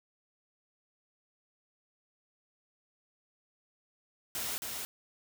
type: noise with echo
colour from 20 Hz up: white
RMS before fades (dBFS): -36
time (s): 4.35-4.58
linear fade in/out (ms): 0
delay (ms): 270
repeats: 1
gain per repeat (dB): -3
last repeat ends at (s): 4.85
effects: none